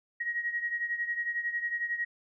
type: beating tone pair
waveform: sine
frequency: 1890 / 1901 Hz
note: A#6 / A#6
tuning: +23 / +33 cents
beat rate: 11 Hz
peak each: -31 / -36 dBFS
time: 0.2-2.05 s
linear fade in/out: 10 ms
effects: none